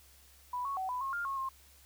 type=tone with pitch steps; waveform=sine; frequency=989 / 1107 / 756 / 997 / 1080 / 1404 / 1090 / 1065 Hz; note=B5 / C#6 / F#5 / B5 / C#6 / F6 / C#6 / C6; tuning=+2 / -3 / +37 / +16 / -45 / +9 / -29 / +30 cents; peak=-33 dBFS; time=0.53-1.49 s; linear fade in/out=5 ms; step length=120 ms; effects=added 68 Hz sine -62 dBFS peak until 1.85 s + white hiss -61 dBFS RMS until 1.85 s